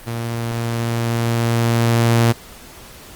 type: tone with level ramp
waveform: sawtooth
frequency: 116.54 Hz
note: A#2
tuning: in tune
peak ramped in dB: -19 to -7 dBFS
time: 0.06-2.33 s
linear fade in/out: 20 ms
effects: pink hiss -40 dBFS RMS until 3.15 s + Opus 32 kbps